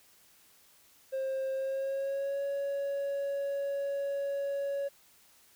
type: tone with pitch glide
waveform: triangle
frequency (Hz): 532 to 559.1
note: C5 to C#5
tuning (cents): +29 to +15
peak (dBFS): -28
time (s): 1.12-4.89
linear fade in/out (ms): 20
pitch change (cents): +86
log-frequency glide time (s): 1.54-2.43
effects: tanh soft clip ceiling -24 dBFS + white hiss -62 dBFS RMS until 5.55 s